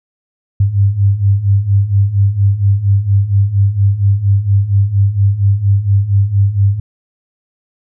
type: beating tone pair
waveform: sine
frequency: 97.1 / 101.4 Hz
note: G2 / G#2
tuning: -16 / -41 cents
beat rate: 4.3 Hz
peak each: -14 / -10 dBFS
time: 0.6-6.8 s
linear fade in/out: 5 ms
effects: none